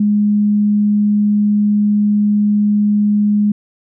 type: tone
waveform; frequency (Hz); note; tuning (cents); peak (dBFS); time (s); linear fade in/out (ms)
sine; 207.7; G#3; 0; -10; 0-3.52; 5
effects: none